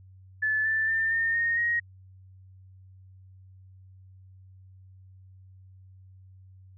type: tone with pitch steps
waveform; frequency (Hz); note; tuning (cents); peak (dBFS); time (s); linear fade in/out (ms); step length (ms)
sine; 1736 / 1764.3 / 1793.1 / 1822.3 / 1852 / 1882.2; A6 / A6 / A6 / A#6 / A#6 / A#6; -24 / +4 / +32 / -40 / -12 / +16; -23; 0.42-1.8; 10; 230
effects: added 94 Hz sine -49 dBFS peak until 6.77 s